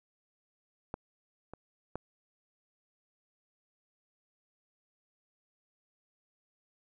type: clicks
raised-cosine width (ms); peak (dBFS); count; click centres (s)
1; -22 / -30 / -22; 3; 0.941 / 1.536 / 1.956
effects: none